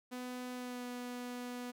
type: tone with pitch glide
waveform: sawtooth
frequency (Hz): 249.7 to 246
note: B3 to B3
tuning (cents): +19 to -7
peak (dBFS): -37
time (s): 0.11-1.72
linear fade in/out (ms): 20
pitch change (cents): -26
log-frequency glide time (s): 0.54-0.86
effects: none